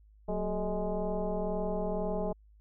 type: tone with frequency modulation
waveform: sine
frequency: 225 Hz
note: A3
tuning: 39 cents sharp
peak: -29 dBFS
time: 0.28-2.33 s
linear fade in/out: 10 ms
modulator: 204 Hz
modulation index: 2.7
effects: added 52 Hz sine -56 dBFS peak until 2.6 s